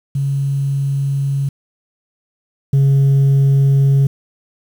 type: tone pair in turn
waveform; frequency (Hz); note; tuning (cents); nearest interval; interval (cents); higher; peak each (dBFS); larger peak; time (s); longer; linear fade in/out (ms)
sine; 138.59 / 137.63; C#3 / C#3; 0 / -12; unison; 12; first; -14 / -6; second; 0.15-1.49 / 2.73-4.07; neither; 5
effects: tanh soft clip ceiling -8 dBFS + 7-bit